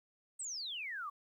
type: exponential sweep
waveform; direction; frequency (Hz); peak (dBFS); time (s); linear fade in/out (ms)
sine; down; 8520 to 1108.7; -39; 0.39-1.1; 10
effects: 12-bit